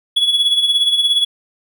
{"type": "tone with tremolo", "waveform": "triangle", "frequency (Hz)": 3381, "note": "G#7", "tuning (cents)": 30, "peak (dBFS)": -8, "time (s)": [0.16, 1.25], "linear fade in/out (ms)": 10, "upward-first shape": "sine", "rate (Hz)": 17, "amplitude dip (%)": 60, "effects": []}